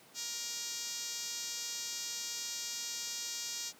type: tone with band-pass filter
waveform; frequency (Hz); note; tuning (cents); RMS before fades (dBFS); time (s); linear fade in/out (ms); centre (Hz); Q
5% pulse; 471.3; A#4; +19; -40; 0.14-3.73; 50; 7000; 1.9
effects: pink hiss -59 dBFS RMS until 3.79 s + high-pass 200 Hz 12 dB/octave